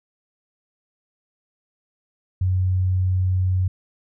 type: tone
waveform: sine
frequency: 92.5 Hz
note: F#2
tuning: in tune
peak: -17 dBFS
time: 2.41-3.68 s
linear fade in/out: 5 ms
effects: none